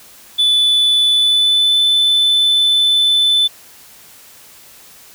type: tone with pitch glide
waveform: sine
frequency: 3480 to 3514 Hz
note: A7 to A7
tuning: -20 to -3 cents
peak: -7 dBFS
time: 0.38-3.48 s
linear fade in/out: 20 ms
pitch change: +17 cents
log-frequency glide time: 1.12-1.79 s
effects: tanh soft clip ceiling -9 dBFS + white hiss -42 dBFS RMS until 5.14 s

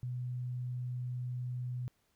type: tone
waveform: sine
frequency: 124.4 Hz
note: B2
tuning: 13 cents sharp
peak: -35 dBFS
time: 0.03-1.88 s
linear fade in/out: 0 ms
effects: pink hiss -75 dBFS RMS until 2.15 s

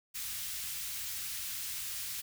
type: band-stop noise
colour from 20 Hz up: white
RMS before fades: -39 dBFS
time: 0.14-2.22 s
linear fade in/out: 20 ms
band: 110 to 1900 Hz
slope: 12 dB/octave
effects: none

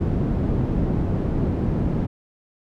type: low-pass noise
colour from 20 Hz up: white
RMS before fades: -22 dBFS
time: 0-2.07 s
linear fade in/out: 20 ms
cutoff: 210 Hz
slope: 12 dB/octave
effects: none

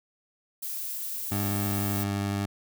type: noise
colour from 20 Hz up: violet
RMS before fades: -34 dBFS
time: 0.62-2.04 s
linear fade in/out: 10 ms
type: tone with vibrato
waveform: 20% pulse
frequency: 100 Hz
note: G2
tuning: 35 cents sharp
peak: -22 dBFS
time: 1.31-2.46 s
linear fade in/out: 10 ms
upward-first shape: triangle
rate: 12 Hz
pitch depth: 8 cents each way
effects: none

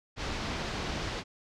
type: low-pass noise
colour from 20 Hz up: pink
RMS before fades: -35 dBFS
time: 0.16-1.24 s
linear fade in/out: 50 ms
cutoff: 5600 Hz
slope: 24 dB/octave
effects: none

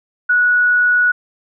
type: tone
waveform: sine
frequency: 1466 Hz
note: F#6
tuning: 16 cents flat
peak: -10 dBFS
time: 0.29-1.12 s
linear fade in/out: 10 ms
effects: none

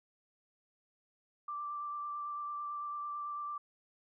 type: tone with vibrato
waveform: sine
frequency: 1174.7 Hz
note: D6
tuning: in tune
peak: -37 dBFS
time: 1.48-3.58 s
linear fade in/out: 5 ms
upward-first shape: sine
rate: 9 Hz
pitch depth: 13 cents each way
effects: none

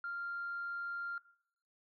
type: tone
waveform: sine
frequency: 1393 Hz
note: F6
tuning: 5 cents flat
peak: -37 dBFS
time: 0.04-1.18 s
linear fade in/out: 2 ms
effects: noise-tail reverb RT60 0.7 s tail -20 dB re dry + tanh soft clip ceiling -33 dBFS

